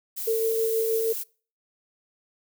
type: noise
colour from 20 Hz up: violet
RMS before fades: -32 dBFS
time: 0.16-1.24 s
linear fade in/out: 20 ms
type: tone with tremolo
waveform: sine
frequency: 449.1 Hz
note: A4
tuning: 35 cents sharp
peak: -20 dBFS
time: 0.27-1.13 s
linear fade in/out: 10 ms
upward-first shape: triangle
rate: 6.3 Hz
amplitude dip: 35%
effects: noise-tail reverb RT60 0.4 s tail -24 dB re dry